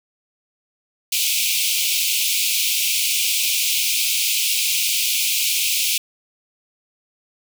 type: high-pass noise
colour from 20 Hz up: pink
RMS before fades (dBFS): -20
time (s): 1.12-5.98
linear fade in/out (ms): 5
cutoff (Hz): 2300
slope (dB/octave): 96
effects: none